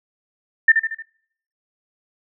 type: tone with echo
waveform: sine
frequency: 1795 Hz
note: A6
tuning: 34 cents sharp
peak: -7 dBFS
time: 0.68-0.72 s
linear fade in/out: 5 ms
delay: 76 ms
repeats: 4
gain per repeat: -6 dB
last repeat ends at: 1.024 s
effects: noise-tail reverb RT60 0.7 s tail -25 dB re dry